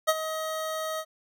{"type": "tone with ADSR envelope", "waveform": "25% pulse", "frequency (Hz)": 632, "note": "D#5", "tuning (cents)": 27, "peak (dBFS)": -14, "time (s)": [0.07, 1.05], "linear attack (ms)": 21, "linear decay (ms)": 41, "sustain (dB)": -12, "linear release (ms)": 59, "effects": []}